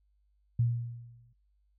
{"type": "tone with exponential decay", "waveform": "sine", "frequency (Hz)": 118.5, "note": "A#2", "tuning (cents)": 29, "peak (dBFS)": -22, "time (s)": [0.59, 1.33], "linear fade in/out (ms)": 5, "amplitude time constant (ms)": 160, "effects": ["noise-tail reverb RT60 0.3 s tail -20 dB re dry", "added 50 Hz sine -67 dBFS peak until 1.78 s"]}